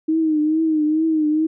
sine tone with vibrato, 312.3 Hz, D#4, 7 cents sharp, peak -15 dBFS, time 0.08-1.47 s, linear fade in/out 10 ms, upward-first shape triangle, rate 2.3 Hz, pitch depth 71 cents each way, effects none

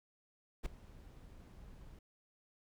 brown noise with ADSR envelope, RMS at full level -34 dBFS, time 0.63-1.99 s, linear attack 30 ms, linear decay 4 ms, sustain -21 dB, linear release 3 ms, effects none

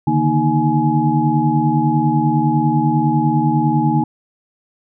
sine tone cluster, 144 / 154 / 235.7 / 312.7 / 841 Hz, D3 / D#3 / A#3 / D#4 / G#5, -34 / -17 / +19 / +9 / +22 cents, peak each -19 dBFS, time 0.07-4.04 s, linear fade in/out 5 ms, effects none

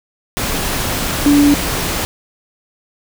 sine tone in noise, 288.7 Hz, D4, 30 cents flat, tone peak -7 dBFS, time 1.26-1.54 s, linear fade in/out 0 ms, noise pink, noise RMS -19 dBFS, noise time 0.37-2.05 s, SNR +9 dB, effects none

